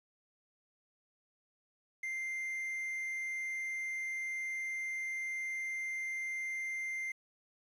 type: tone with quantisation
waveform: triangle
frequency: 2093 Hz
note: C7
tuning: in tune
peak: -34 dBFS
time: 2.03-7.12 s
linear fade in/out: 5 ms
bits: 10
effects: resampled to 32000 Hz